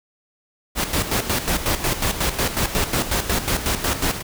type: noise with tremolo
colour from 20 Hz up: pink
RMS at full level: -20 dBFS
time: 0.75-4.23 s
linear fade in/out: 50 ms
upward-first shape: square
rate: 5.5 Hz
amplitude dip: 65%
effects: none